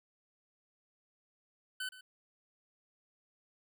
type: tone with echo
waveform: 25% pulse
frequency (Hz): 1511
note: F#6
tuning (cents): +36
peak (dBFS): -33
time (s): 1.8-1.89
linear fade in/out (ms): 5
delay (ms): 120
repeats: 1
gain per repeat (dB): -15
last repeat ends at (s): 2.01
effects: none